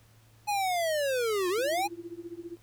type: linear two-way sweep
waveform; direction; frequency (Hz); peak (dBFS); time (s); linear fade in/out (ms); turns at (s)
square; down then up; 844 to 346.4 to 844; -27; 0.47-1.88; 20; 1.49
type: tone with tremolo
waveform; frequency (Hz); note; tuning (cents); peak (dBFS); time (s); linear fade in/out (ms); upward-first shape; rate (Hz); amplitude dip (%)
sine; 341.6; F4; -38; -34; 1.58-2.57; 0; triangle; 15; 100
effects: added 111 Hz sine -58 dBFS peak until 2.62 s + pink hiss -63 dBFS RMS until 2.62 s

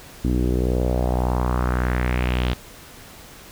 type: tone with low-pass filter sweep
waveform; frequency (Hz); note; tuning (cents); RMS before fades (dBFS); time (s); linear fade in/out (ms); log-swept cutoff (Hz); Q
sawtooth; 61.74; B1; 0; -21; 0.24-2.54; 10; 280 to 3500; 2.8
effects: pink hiss -43 dBFS RMS until 3.51 s

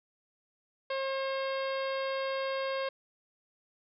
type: harmonic tone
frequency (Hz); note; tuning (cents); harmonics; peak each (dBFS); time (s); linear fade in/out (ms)
537; C5; +45; 1 / 2 / 3 / 4 / 5 / 6 / 7 / 8 / 9; -32 / -38 / -42 / -44 / -46 / -48 / -49 / -50 / -51; 0.9-2.89; 5
effects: none

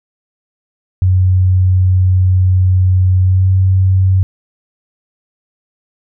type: tone with pitch glide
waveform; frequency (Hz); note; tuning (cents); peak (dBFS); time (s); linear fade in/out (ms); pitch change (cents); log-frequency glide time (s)
sine; 92.5 to 94.33; F#2 to F#2; 0 to +34; -7; 1.02-4.23; 0; +34; 3.21-3.5
effects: none

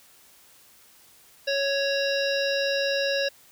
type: harmonic tone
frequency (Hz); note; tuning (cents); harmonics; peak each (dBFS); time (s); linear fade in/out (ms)
554.4; C#5; 0; 1 / 3 / 5 / 7 / 9 / 10; -25 / -30 / -32 / -33 / -35 / -35; 1.47-3.29; 10
effects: white hiss -55 dBFS RMS until 3.51 s

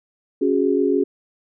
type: chord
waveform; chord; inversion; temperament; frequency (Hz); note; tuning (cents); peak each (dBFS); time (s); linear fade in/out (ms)
sine; C# suspended fourth; none; equal with one note detuned; 277.2 / 368.5 / 415.3; C#4 / F#4 / G#4; 0 / -7 / 0; -20; 0.41-1.04; 10
effects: none

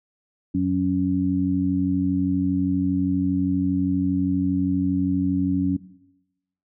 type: harmonic tone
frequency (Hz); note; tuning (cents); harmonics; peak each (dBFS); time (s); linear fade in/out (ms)
92.5; F#2; 0; 1 / 2 / 3; -29 / -24 / -21; 0.54-5.77; 10
effects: noise-tail reverb RT60 0.9 s tail -18 dB re dry

